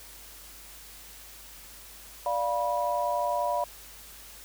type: chord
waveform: sine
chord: B diminished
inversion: first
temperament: equal with one note detuned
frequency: 587.3 / 698.5 / 974.7 Hz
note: D5 / F5 / B5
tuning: 0 / 0 / -23 cents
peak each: -30 / -30 / -29 dBFS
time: 2.26-3.64 s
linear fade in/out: 2 ms
effects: added 50 Hz sine -54 dBFS peak until 4.44 s + white hiss -48 dBFS RMS until 4.44 s